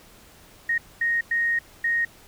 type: tone bursts at uneven times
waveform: sine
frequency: 1864.7 Hz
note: A#6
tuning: in tune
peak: -20 dBFS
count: 4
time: 0.69-0.78 / 1.01-1.21 / 1.31-1.59 / 1.84-2.05 s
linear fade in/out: 5 ms
effects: pink hiss -51 dBFS RMS until 2.27 s